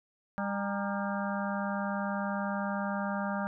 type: harmonic tone with a mistuned harmonic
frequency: 200 Hz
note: G3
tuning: 35 cents sharp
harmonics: 1 / 3 / 4 / 5 / 6 / 7 / 8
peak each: -33 / -38 / -39 / -40 / -41 / -41 / -42 dBFS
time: 0.38-3.47 s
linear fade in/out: 0 ms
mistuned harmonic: 5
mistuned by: -120 cents
effects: none